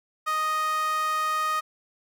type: tone with high-pass filter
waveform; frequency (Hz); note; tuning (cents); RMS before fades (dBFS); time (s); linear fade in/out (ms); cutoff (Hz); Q
sawtooth; 622.3; D#5; 0; -26; 0.26-1.61; 20; 1300; 5.1
effects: none